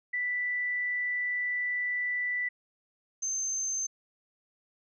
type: tone pair in turn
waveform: sine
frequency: 1975.5 / 6272 Hz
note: B6 / G8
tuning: 0 / 0 cents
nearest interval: octave + minor sixth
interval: 2000 cents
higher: second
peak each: -28 / -29 dBFS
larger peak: first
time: 0.13-2.49 / 3.22-3.87 s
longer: first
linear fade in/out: 10 ms
effects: none